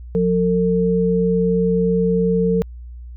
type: tone pair together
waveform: sine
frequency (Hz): 179 / 451.5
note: F3 / A4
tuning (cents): +43 / +45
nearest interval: octave + major third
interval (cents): 1602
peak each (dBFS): -17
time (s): 0.15-2.62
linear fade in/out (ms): 0
effects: added 60 Hz sine -32 dBFS peak until 3.16 s